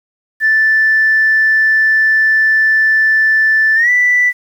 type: tone with pitch glide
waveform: sine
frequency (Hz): 1760 to 1975.5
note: A6 to B6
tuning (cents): 0 to 0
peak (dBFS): -7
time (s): 0.4-4.33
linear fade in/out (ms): 50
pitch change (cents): +200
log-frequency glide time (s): 3.75-3.9
effects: tanh soft clip ceiling -3 dBFS + 7-bit